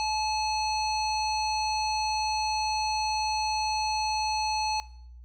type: tone with low-pass filter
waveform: square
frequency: 861 Hz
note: A5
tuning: 38 cents flat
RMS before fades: -29 dBFS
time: 0-4.8 s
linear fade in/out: 0 ms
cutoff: 5100 Hz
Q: 4.3
effects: noise-tail reverb RT60 0.7 s tail -20 dB re dry + added 60 Hz sine -44 dBFS peak until 5.24 s